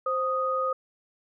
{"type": "tone pair together", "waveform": "sine", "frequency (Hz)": [523.7, 1244.5], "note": ["C5", "D#6"], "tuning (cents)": [1, 0], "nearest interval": "octave + minor third", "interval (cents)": 1499, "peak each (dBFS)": [-28, -26], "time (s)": [0.06, 0.73], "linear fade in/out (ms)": 5, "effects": []}